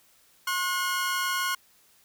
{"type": "tone pair together", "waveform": "sawtooth", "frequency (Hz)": [1071.5, 1451], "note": ["C6", "F#6"], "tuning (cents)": [41, -34], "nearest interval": "perfect fourth", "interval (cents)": 525, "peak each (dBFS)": -25, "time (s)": [0.47, 1.55], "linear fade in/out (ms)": 5, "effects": ["white hiss -61 dBFS RMS until 2.04 s"]}